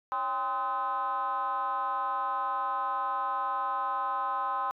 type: tone with frequency modulation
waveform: sine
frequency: 1034 Hz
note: C6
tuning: 21 cents flat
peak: -27 dBFS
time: 0.12-4.71 s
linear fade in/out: 0 ms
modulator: 238 Hz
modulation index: 1.1
effects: tanh soft clip ceiling -23 dBFS